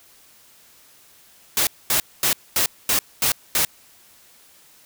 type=noise bursts; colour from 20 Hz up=white; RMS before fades=-19 dBFS; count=7; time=1.57-3.65 s; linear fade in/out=2 ms; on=100 ms; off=230 ms; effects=white hiss -52 dBFS RMS until 4.85 s